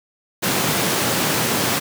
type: high-pass noise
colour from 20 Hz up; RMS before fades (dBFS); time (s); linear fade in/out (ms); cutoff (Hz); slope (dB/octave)
pink; -20; 0.42-1.8; 20; 120; 24
effects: none